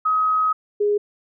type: tone pair in turn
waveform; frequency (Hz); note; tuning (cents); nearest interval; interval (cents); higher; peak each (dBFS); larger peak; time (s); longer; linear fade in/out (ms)
sine; 1267 / 413.4; D#6 / G#4; +31 / -8; octave + perfect fifth; 1939; first; -16; neither; 0.05-0.53 / 0.8-0.98; first; 10
effects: none